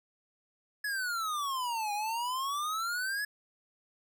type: exponential two-way sweep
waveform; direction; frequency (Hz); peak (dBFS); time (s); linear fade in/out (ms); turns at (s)
square; down then up; 1709 to 814 to 1709; -32; 0.84-3.25; 5; 1.93
effects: none